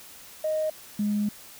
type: tone pair in turn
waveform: sine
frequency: 622.3 / 207.7 Hz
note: D#5 / G#3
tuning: 0 / 0 cents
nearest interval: octave + perfect fifth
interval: 1900 cents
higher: first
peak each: -23 / -22 dBFS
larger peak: second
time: 0.44-0.7 / 0.99-1.29 s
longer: second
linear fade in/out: 5 ms
effects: tanh soft clip ceiling -18 dBFS + white hiss -47 dBFS RMS until 1.59 s